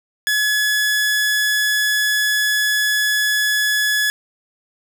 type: tone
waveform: sawtooth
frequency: 1700 Hz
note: G#6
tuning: 40 cents sharp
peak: -12 dBFS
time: 0.27-4.1 s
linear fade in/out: 0 ms
effects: none